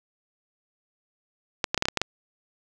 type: clicks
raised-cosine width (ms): 0.2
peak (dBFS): -5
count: 8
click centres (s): 1.642 / 1.745 / 1.777 / 1.824 / 1.855 / 1.885 / 1.973 / 2.016
effects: none